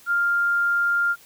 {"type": "tone", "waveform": "sine", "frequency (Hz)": 1399, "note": "F6", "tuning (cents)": 3, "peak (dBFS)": -18, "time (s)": [0.06, 1.16], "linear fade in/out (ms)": 50, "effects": ["white hiss -51 dBFS RMS until 1.25 s"]}